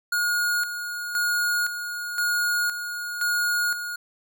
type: tone with tremolo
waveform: square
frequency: 1437 Hz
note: F6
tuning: 49 cents sharp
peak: -22 dBFS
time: 0.12-3.96 s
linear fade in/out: 5 ms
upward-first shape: square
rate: 0.97 Hz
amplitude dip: 60%
effects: none